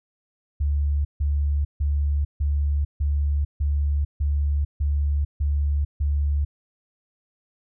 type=tone bursts; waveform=sine; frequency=72.2 Hz; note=D2; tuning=29 cents flat; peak=-19 dBFS; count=10; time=0.6-6.45 s; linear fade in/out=10 ms; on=450 ms; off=150 ms; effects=none